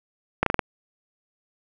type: slowing click train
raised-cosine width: 0.5 ms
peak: -4 dBFS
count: 5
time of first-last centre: 0.43-0.592 s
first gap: 33 ms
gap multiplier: 1.14
effects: none